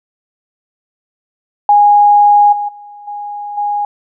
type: tone with level steps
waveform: sine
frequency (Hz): 824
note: G#5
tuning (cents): -14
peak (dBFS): -4 / -15 / -31 / -21 / -13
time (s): 1.69-3.85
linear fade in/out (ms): 2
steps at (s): 2.52 / 2.68 / 3.07 / 3.57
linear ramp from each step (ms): 10
effects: none